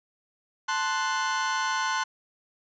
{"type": "chord", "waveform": "40% pulse", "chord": "F# diminished", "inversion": "first", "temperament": "equal", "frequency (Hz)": [880, 1046.5, 1480], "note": ["A5", "C6", "F#6"], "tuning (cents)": [0, 0, 0], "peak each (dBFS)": [-30, -28, -29], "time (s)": [0.68, 2.04], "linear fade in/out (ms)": 10, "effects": ["resampled to 16000 Hz"]}